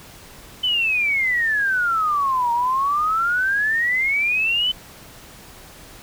sine exponential two-way sweep, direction down then up, 3057 to 932.3 to 3057 Hz, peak -17 dBFS, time 0.63-4.72 s, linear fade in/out 10 ms, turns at 2.52 s, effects pink hiss -43 dBFS RMS until 6.02 s

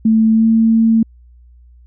sine tone with pitch glide, 221.4 to 224.8 Hz, A3 to A3, +11 to +37 cents, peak -8 dBFS, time 0.05-1.03 s, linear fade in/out 5 ms, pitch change +26 cents, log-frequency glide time 0.33-0.46 s, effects added 60 Hz sine -41 dBFS peak until 1.86 s

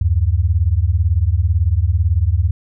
sine beating tone pair, 76 / 94 Hz, D#2 / F#2, -40 / +28 cents, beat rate 18 Hz, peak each -15 dBFS, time 0.01-2.51 s, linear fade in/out 5 ms, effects none

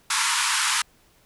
pink band-pass noise, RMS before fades -23 dBFS, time 0.1-0.82 s, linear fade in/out 5 ms, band 900 to 11000 Hz, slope 96 dB/octave, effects pink hiss -59 dBFS RMS until 1.25 s

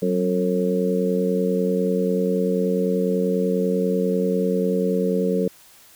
harmonic tone with a mistuned harmonic, 90.2 Hz, F#2, 44 cents flat, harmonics 2 / 3 / 4 / 5 / 6, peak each -22 / -29 / -30 / -22 / -28 dBFS, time 0.02-5.48 s, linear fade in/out 5 ms, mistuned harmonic 2, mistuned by +59 cents, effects white hiss -50 dBFS RMS until 5.95 s

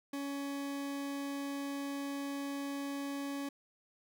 40% pulse tone, 280 Hz, C#4, 18 cents sharp, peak -36 dBFS, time 0.13-3.49 s, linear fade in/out 5 ms, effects none

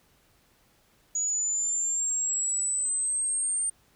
sine exponential sweep, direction up, 6800 to 8810 Hz, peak -25 dBFS, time 1.15-3.7 s, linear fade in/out 5 ms, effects pink hiss -64 dBFS RMS until 3.95 s

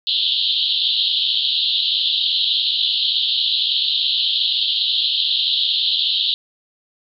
white band-pass noise, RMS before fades -19 dBFS, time 0.07-6.34 s, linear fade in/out 0 ms, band 3000 to 4200 Hz, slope 96 dB/octave, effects none

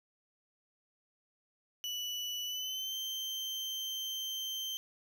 35% pulse tone with pitch glide, 2960 to 3122 Hz, F#7 to G7, 0 to -8 cents, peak -34 dBFS, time 1.84-4.77 s, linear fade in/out 0 ms, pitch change +92 cents, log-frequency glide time 2.45-2.95 s, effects none

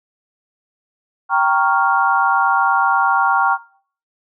sine chord, G half-diminished seventh, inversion none, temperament equal, 784 / 932.3 / 1108.7 / 1396.9 Hz, G5 / Bb5 / Db6 / F6, 0 / 0 / 0 / 0 cents, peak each -18 dBFS, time 1.29-3.58 s, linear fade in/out 50 ms, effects noise-tail reverb RT60 0.5 s tail -19 dB re dry

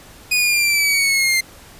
sawtooth linear sweep, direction down, 2489 to 2088 Hz, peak -11 dBFS, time 0.31-1.41 s, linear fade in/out 10 ms, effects pink hiss -43 dBFS RMS until 1.79 s + resampled to 32000 Hz

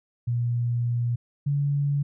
sine tone pair in turn, 119.7 / 142.66 Hz, A#2 / D3, +46 / -50 cents, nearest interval minor third, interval 304 cents, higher second, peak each -22 / -21 dBFS, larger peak second, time 0.27-1.16 / 1.46-2.03 s, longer first, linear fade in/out 10 ms, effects none

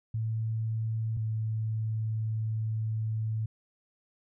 sine tone pair in turn, 111.4 / 110.06 Hz, A2 / A2, +22 / +1 cents, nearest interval unison, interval 21 cents, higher first, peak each -28 dBFS, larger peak neither, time 0.14-1.17 / 1.17-3.46 s, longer second, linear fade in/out 5 ms, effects none

